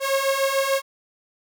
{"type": "beating tone pair", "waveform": "sawtooth", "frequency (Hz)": [540, 546.8], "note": ["C#5", "C#5"], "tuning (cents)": [-45, -24], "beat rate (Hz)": 6.8, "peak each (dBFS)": [-20, -18], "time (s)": [0, 0.82], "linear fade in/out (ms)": 50, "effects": []}